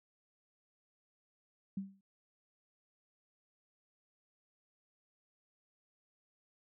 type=tone with exponential decay; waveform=sine; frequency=194.7 Hz; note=G3; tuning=12 cents flat; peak=-33 dBFS; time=1.77-2.01 s; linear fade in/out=5 ms; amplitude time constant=52 ms; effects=none